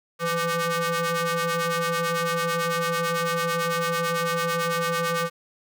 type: ring-modulated tone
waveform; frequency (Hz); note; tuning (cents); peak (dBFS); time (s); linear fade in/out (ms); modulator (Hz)
sawtooth; 338.6; E4; +46; -16; 0.19-5.3; 50; 842
effects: none